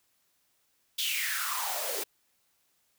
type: noise with high-pass filter sweep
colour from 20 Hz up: white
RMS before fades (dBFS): -32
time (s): 0.98-2.04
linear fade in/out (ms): 10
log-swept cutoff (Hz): 3400 to 390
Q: 6.8
effects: white hiss -72 dBFS RMS until 2.98 s